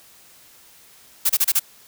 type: noise bursts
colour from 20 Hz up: blue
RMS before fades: -17 dBFS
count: 5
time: 1.25-1.596 s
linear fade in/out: 10 ms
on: 46 ms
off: 29 ms
effects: white hiss -50 dBFS RMS until 1.87 s